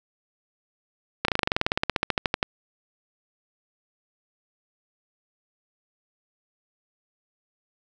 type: slowing click train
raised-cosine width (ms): 0.3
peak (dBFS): -5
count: 22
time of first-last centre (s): 1.25-2.429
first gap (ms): 33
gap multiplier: 1.05
effects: none